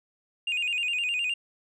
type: tone with vibrato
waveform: sine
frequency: 2637 Hz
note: E7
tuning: in tune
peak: -23 dBFS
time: 0.47-1.34 s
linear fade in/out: 5 ms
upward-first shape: square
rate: 9.7 Hz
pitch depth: 100 cents each way
effects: tanh soft clip ceiling -24 dBFS